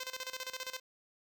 5% pulse tone with tremolo, 516 Hz, C5, 24 cents flat, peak -26 dBFS, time 0-0.8 s, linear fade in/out 5 ms, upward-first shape square, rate 15 Hz, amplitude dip 80%, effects none

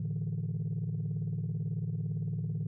sine chord, A suspended fourth, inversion none, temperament equal, 110 / 146.83 / 164.81 Hz, A2 / D3 / E3, 0 / 0 / 0 cents, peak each -34 dBFS, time 0-2.67 s, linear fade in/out 5 ms, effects tanh soft clip ceiling -27 dBFS

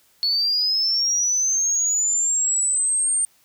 sine linear sweep, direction up, 4383 to 8800 Hz, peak -17 dBFS, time 0.23-3.25 s, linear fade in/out 0 ms, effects tanh soft clip ceiling -13 dBFS + white hiss -59 dBFS RMS until 3.44 s

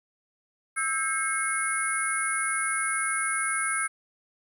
sine tone cluster, 1309 / 1596 / 2169 / 9760 Hz, E6 / G6 / C#7 / D#9, -13 / +31 / -38 / -34 cents, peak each -30 dBFS, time 0.76-3.88 s, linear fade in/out 20 ms, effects tanh soft clip ceiling -16 dBFS + 10-bit

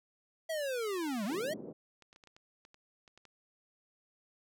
square linear two-way sweep, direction down then up, 660 to 189.6 to 660 Hz, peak -34 dBFS, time 0.49-1.54 s, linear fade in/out 10 ms, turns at 1.25 s
white band-pass noise, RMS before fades -45 dBFS, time 1.29-1.73 s, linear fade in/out 10 ms, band 160 to 450 Hz, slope 24 dB/octave
clicks, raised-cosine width 0.2 ms, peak -40 dBFS, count 11, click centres 2.023 / 2.129 / 2.161 / 2.238 / 2.273 / 2.365 / 2.651 / 2.744 / 3.078 / 3.176 / 3.253 s
effects none

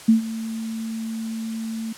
sine tone with ADSR envelope, 224 Hz, A3, 31 cents sharp, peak -9 dBFS, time 0.08-1.93 s, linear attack 11 ms, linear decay 120 ms, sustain -17 dB, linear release 8 ms, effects white hiss -41 dBFS RMS until 1.97 s + low-pass 10000 Hz 12 dB/octave

